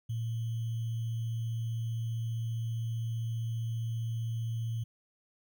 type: tone with sample-and-hold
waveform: sine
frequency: 114.4 Hz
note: A#2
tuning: 32 cents flat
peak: -31 dBFS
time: 0.09-4.84 s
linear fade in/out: 10 ms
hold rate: 3150 Hz
effects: none